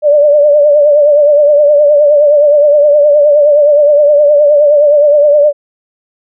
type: tone with vibrato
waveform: sine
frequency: 587.3 Hz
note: D5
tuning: in tune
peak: -3 dBFS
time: 0.02-5.53 s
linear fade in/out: 50 ms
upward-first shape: triangle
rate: 9.6 Hz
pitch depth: 67 cents each way
effects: none